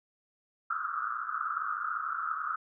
white band-pass noise, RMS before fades -34 dBFS, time 0.7-2.56 s, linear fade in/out 5 ms, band 1200 to 1400 Hz, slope 96 dB/octave, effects none

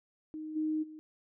sine tone with level steps, 310.6 Hz, D#4, 3 cents flat, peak -38 / -29 / -45 dBFS, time 0.34-0.99 s, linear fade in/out 0 ms, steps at 0.55 / 0.82 s, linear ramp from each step 20 ms, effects none

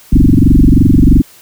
sine tone with frequency modulation, 116 Hz, A#2, 8 cents flat, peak -3 dBFS, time 0.12-1.22 s, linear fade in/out 10 ms, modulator 23 Hz, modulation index 7.9, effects white hiss -41 dBFS RMS until 1.41 s

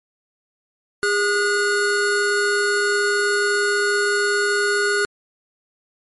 square tone pair together, 407.2 / 1451 Hz, G#4 / F#6, -34 / -34 cents, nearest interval octave + minor seventh, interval 2200 cents, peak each -21 / -20 dBFS, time 1.03-5.05 s, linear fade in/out 0 ms, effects MP3 48 kbps

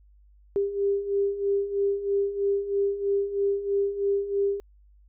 sine beating tone pair, 397.2 / 400.3 Hz, G4 / G4, +23 / +36 cents, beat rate 3.1 Hz, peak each -29 / -24 dBFS, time 0.56-4.6 s, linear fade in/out 0 ms, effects added 50 Hz sine -53 dBFS peak until 5.08 s

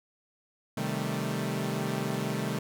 sawtooth chord, A half-diminished seventh, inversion first, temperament equal, 130.81 / 155.56 / 196 / 220 Hz, C3 / Eb3 / G3 / A3, 0 / 0 / 0 / 0 cents, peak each -31 dBFS, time 0.77-2.59 s, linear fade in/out 5 ms, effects none

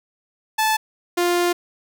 sawtooth tone pair in turn, 872 / 350.6 Hz, A5 / F4, -16 / +7 cents, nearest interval octave + major third, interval 1577 cents, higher first, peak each -13 dBFS, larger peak neither, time 0.58-0.77 / 1.17-1.53 s, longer second, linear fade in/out 10 ms, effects none

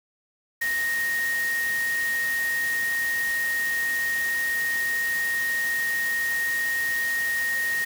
sine tone in noise, 1863 Hz, A#6, 2 cents flat, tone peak -23 dBFS, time 0.61-7.85 s, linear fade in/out 10 ms, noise white, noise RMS -35 dBFS, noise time 0.61-7.85 s, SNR +9 dB, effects none

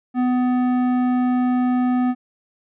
sine tone with tanh clipping, 250 Hz, B3, 21 cents sharp, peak -18 dBFS, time 0.14-2.15 s, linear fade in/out 50 ms, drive 13 dB, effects none

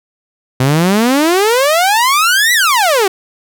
sawtooth exponential two-way sweep, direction up then down, 124.9 to 2000 to 365 Hz, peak -5 dBFS, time 0.6-3.08 s, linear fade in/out 5 ms, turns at 2.53 s, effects none

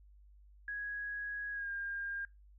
sine tone with pitch glide, 1661.2 to 1608.3 Hz, G#6 to G6, 0 to +44 cents, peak -37 dBFS, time 0.68-2.25 s, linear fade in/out 2 ms, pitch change -56 cents, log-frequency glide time 1.52-1.7 s, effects noise-tail reverb RT60 0.2 s tail -21 dB re dry + added 50 Hz sine -57 dBFS peak until 2.58 s

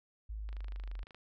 sine linear sweep, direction down, 54 to 44.32 Hz, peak -38 dBFS, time 0.29-1.04 s, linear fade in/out 10 ms
click train, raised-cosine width 0.3 ms, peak -37 dBFS, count 18, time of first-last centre 0.49-1.146 s, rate 25.9 Hz
effects none

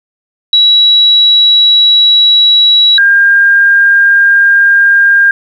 sine tone pair in turn, 3900 / 1606 Hz, B7 / G6, -23 / +41 cents, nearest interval octave + minor third, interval 1536 cents, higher first, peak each -3 dBFS, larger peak neither, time 0.53-2.98 / 2.98-5.31 s, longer first, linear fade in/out 2 ms, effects 7-bit

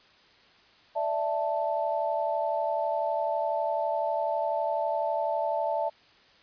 sine chord, D suspended second, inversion none, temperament equal, 587.3 / 659.3 / 880 Hz, D5 / E5 / A5, 0 / 0 / 0 cents, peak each -31 / -29 / -30 dBFS, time 0.95-5.9 s, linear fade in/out 20 ms, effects white hiss -58 dBFS RMS until 6.42 s + resampled to 11025 Hz

